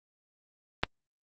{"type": "click", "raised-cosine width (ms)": 0.3, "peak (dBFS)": -8, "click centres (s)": 0.835, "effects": ["Opus 32 kbps"]}